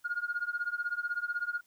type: tone with tremolo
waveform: sine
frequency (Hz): 1427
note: F6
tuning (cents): +37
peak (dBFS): -26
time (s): 0.04-1.61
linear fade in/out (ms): 20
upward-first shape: triangle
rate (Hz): 16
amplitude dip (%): 100
effects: tanh soft clip ceiling -24 dBFS + white hiss -69 dBFS RMS until 1.66 s